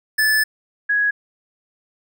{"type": "tone pair in turn", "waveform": ["square", "sine"], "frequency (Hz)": [1739, 1666.5], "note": ["A6", "G#6"], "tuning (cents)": [-21, 5], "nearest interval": "minor second", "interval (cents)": 74, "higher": "first", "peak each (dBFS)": [-15, -15], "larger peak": "neither", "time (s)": [[0.18, 0.44], [0.89, 1.11]], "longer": "first", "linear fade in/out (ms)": 10, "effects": []}